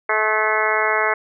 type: harmonic tone with a mistuned harmonic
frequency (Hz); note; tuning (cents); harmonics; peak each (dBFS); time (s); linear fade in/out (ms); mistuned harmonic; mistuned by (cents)
215.8; A3; -33; 2 / 3 / 4 / 5 / 6 / 7 / 8 / 9 / 10; -25 / -25 / -25 / -25 / -25 / -25 / -25 / -25 / -25; 0.09-1.14; 5; 9; +33
effects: none